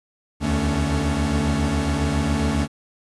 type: tone cluster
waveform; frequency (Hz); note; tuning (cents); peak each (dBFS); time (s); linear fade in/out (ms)
45% pulse; 73.2 / 80.5 / 148 / 220.6 / 279.2; D2 / E2 / D3 / A3 / C#4; -5 / -41 / +14 / +5 / +13; -26; 0.4-2.68; 50
effects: resampled to 24000 Hz + 9-bit